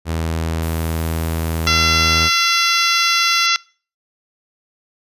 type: tone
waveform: sawtooth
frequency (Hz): 81.4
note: E2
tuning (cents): -21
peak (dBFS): -15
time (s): 0.05-2.3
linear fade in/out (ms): 50
type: noise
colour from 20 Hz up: violet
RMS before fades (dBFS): -33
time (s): 0.62-3.47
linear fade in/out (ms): 10
type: harmonic tone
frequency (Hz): 681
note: F5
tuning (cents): -44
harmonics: 2 / 3 / 4 / 5 / 6 / 7 / 8 / 9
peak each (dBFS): -18 / -20 / -21 / -22 / -23 / -23 / -24 / -25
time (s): 1.67-3.56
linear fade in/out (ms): 0
effects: noise-tail reverb RT60 0.4 s tail -24 dB re dry + resampled to 32000 Hz